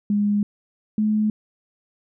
sine tone pair in turn, 205.7 / 213.7 Hz, G#3 / G#3, -16 / +50 cents, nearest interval minor second, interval 66 cents, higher second, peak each -17 dBFS, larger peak neither, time 0.1-0.43 / 0.98-1.3 s, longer first, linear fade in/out 2 ms, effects none

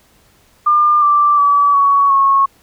sine tone with pitch steps, 1200 / 1173.3 / 1147.1 / 1121.6 / 1096.6 Hz, D6 / D6 / D6 / C#6 / C#6, +37 / -2 / -41 / +20 / -19 cents, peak -8 dBFS, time 0.66-2.46 s, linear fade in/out 10 ms, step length 360 ms, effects pink hiss -52 dBFS RMS until 2.62 s

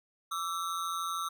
square ring-modulated tone, 1244 Hz, D#6, 1 cent flat, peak -30 dBFS, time 0.31-1.29 s, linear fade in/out 10 ms, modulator 86.4 Hz, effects none

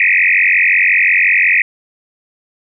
sine tone with frequency modulation, 2212 Hz, C#7, 4 cents flat, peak -8 dBFS, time 0-1.62 s, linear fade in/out 2 ms, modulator 45.6 Hz, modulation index 7.4, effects none

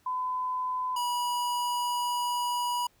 sine / square tone pair in turn, 1011 / 972.1 Hz, B5 / B5, +40 / -28 cents, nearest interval minor second, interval 68 cents, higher first, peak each -28 dBFS, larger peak neither, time 0.06-0.96 / 0.96-2.87 s, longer second, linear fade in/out 5 ms, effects pink hiss -66 dBFS RMS until 3 s

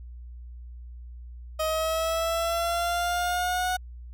30% pulse linear sweep, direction up, 627 to 736 Hz, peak -22 dBFS, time 1.59-3.77 s, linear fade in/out 10 ms, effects added 60 Hz sine -39 dBFS peak until 4.13 s

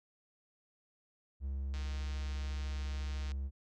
triangle tone, 68 Hz, C#2, 33 cents flat, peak -33 dBFS, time 1.4-3.51 s, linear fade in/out 50 ms
click train, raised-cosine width 0.2 ms, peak -33 dBFS, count 244, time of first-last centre 1.74-3.318 s, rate 154 Hz
effects none

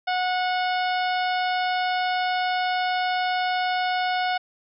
harmonic tone with a mistuned harmonic, 732 Hz, F#5, 19 cents flat, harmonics 1 / 2 / 3 / 4 / 5 / 6 / 7, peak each -23 / -29 / -33 / -35 / -37 / -39 / -40 dBFS, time 0.07-4.38 s, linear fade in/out 10 ms, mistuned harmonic 5, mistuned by -27 cents, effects none

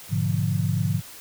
sine chord, G# diminished seventh, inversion none, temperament equal, 103.83 / 123.47 / 146.83 / 174.61 Hz, G#2 / B2 / D3 / F3, 0 / 0 / 0 / 0 cents, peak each -25 / -28 / -26 / -27 dBFS, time 0.09-1.02 s, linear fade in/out 50 ms, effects white hiss -43 dBFS RMS until 1.2 s

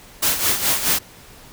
white noise with tremolo, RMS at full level -17 dBFS, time 0.22-0.99 s, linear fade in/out 10 ms, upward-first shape sine, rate 4.7 Hz, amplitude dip 65%, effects pink hiss -44 dBFS RMS until 1.52 s

